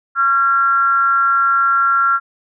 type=tone with frequency modulation; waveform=sine; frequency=1371 Hz; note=F6; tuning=32 cents flat; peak=-11 dBFS; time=0.15-2.2 s; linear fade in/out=50 ms; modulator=265 Hz; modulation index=0.45; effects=none